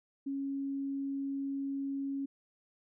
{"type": "tone", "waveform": "sine", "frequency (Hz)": 275.5, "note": "C#4", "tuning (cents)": -11, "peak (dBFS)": -33, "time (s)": [0.26, 2.26], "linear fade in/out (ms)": 10, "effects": []}